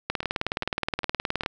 two click trains, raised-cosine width 0.3 ms, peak -9 / -23 dBFS, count 27 / 4, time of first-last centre 0.1-1.461 / 0.23-1.435 s, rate 19.1 / 2.49 Hz, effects none

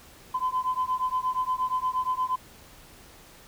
sine beating tone pair, 1015 / 1023.5 Hz, B5 / C6, +47 / -38 cents, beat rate 8.5 Hz, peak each -27 dBFS, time 0.34-2.36 s, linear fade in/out 10 ms, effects tanh soft clip ceiling -18 dBFS + pink hiss -51 dBFS RMS until 3.47 s

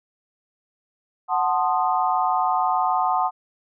sine chord, F# diminished seventh, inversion none, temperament equal with one note detuned, 740 / 880 / 1046.5 / 1234.5 Hz, F#5 / A5 / C6 / Eb6, 0 / 0 / 0 / -14 cents, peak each -22 / -24 / -25 / -26 dBFS, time 1.28-3.31 s, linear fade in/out 50 ms, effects none

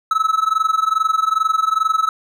triangle tone with amplitude modulation, 1300 Hz, E6, 24 cents flat, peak -9 dBFS, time 0.11-2.09 s, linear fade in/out 2 ms, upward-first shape sine, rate 22.4 Hz, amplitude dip 90%, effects none

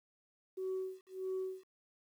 sine tone with tremolo, 376.4 Hz, F#4, 30 cents sharp, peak -33 dBFS, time 0.57-1.66 s, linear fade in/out 10 ms, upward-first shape sine, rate 1.6 Hz, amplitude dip 100%, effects tanh soft clip ceiling -32 dBFS + 11-bit

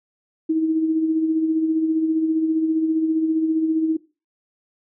sine tone with tremolo, 319.1 Hz, D#4, 44 cents sharp, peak -15 dBFS, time 0.49-3.97 s, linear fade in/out 10 ms, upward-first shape sine, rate 15 Hz, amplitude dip 45%, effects noise-tail reverb RT60 0.3 s tail -19 dB re dry

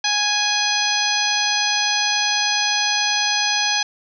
harmonic tone with a mistuned harmonic, 830.6 Hz, G#5, in tune, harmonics 1 / 2 / 3 / 4 / 5 / 6 / 7, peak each -25 / -25 / -25 / -25 / -25 / -25 / -25 dBFS, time 0.04-3.83 s, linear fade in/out 5 ms, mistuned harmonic 7, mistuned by +71 cents, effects none

